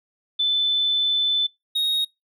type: tone pair in turn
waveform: sine / triangle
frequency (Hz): 3516 / 3752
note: A7 / A#7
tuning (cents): -2 / +11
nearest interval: minor second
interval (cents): 113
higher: second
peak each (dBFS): -18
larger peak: neither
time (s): 0.39-1.47 / 1.75-2.05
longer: first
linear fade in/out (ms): 10
effects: noise-tail reverb RT60 0.2 s tail -25 dB re dry